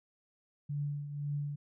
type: tone with tremolo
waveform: sine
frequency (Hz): 144.9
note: D3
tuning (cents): -23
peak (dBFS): -31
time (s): 0.69-1.56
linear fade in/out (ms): 10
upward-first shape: triangle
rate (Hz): 1.9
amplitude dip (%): 65
effects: none